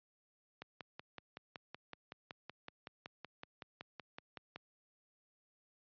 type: click train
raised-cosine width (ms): 0.3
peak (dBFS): -30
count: 22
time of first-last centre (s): 0.62-4.56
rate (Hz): 5.33
effects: high-pass 100 Hz 12 dB/octave + resampled to 11025 Hz